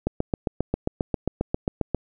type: click train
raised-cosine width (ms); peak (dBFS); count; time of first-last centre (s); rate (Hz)
2; -9; 15; 0.07-1.947; 7.46
effects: none